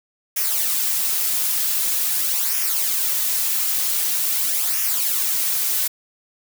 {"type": "noise with flanger", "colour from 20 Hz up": "blue", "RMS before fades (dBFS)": -21, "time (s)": [0.36, 5.88], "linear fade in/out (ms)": 10, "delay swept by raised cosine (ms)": [0.24, 4.44], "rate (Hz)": 0.45, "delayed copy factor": -0.6, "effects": []}